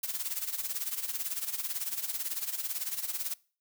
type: noise with tremolo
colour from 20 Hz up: blue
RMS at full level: -32 dBFS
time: 0.03-3.34 s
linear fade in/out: 5 ms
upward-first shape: sine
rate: 18 Hz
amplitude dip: 75%
effects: noise-tail reverb RT60 0.4 s tail -23 dB re dry